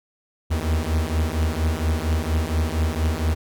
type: beating tone pair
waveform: 45% pulse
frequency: 76.8 / 81.1 Hz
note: D#2 / E2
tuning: -22 / -28 cents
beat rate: 4.3 Hz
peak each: -23 dBFS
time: 0.5-3.35 s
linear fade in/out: 20 ms
effects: none